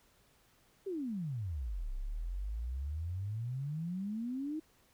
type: exponential two-way sweep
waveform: sine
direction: down then up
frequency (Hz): 408.3 to 31.65 to 320.7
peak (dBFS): -35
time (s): 0.86-4.6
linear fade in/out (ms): 10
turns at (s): 1.92
effects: pink hiss -68 dBFS RMS until 4.93 s